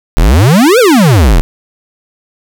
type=exponential two-way sweep; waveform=square; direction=up then down; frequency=34.65 to 531 to 34.65 Hz; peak=-4 dBFS; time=0.17-1.41 s; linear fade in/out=0 ms; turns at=0.79 s; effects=none